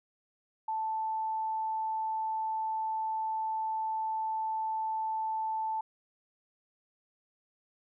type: tone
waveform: sine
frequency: 880 Hz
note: A5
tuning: in tune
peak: -30 dBFS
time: 0.68-5.81 s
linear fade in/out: 5 ms
effects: none